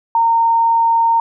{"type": "tone", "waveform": "sine", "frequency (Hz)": 919, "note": "A#5", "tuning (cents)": -25, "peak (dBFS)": -10, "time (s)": [0.15, 1.2], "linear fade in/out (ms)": 2, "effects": []}